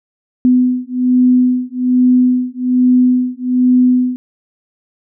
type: beating tone pair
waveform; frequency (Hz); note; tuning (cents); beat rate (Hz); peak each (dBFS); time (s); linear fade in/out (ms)
sine; 250.4 / 251.6; B3 / B3; +24 / +32; 1.2; -12; 0.45-4.16; 0
effects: none